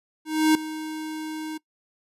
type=tone with ADSR envelope; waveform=square; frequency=312.1 Hz; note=D#4; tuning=5 cents sharp; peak=-15 dBFS; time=0.25-1.58 s; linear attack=300 ms; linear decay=3 ms; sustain=-16 dB; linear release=12 ms; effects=noise-tail reverb RT60 0.1 s tail -22 dB re dry + resampled to 32000 Hz